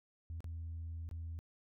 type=tone with dropouts; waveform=sine; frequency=82.41 Hz; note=E2; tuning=in tune; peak=-39 dBFS; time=0.3-1.39 s; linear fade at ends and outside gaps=0 ms; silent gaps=0.405-0.443 / 1.09-1.112 s; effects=tanh soft clip ceiling -38 dBFS